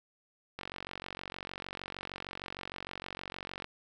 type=click train; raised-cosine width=0.3 ms; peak=-23 dBFS; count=143; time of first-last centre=0.59-3.644 s; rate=46.5 Hz; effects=none